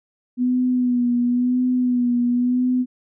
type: tone with vibrato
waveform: sine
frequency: 246.9 Hz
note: B3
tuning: in tune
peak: -16 dBFS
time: 0.37-2.86 s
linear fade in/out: 50 ms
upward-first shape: sine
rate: 0.96 Hz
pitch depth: 36 cents each way
effects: none